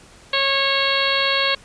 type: harmonic tone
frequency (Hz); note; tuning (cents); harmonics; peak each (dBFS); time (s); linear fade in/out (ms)
548; C#5; -20; 1 / 2 / 3 / 4 / 5 / 6 / 7 / 8; -25 / -25 / -25 / -25 / -25 / -25 / -25 / -25; 0.33-1.55; 5
effects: pink hiss -47 dBFS RMS until 1.64 s + resampled to 22050 Hz